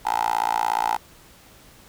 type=tone with high-pass filter; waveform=10% pulse; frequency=57 Hz; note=A#1; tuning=38 cents flat; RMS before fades=-23 dBFS; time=0.05-0.97 s; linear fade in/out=10 ms; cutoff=860 Hz; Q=7.7; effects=pink hiss -50 dBFS RMS until 1.88 s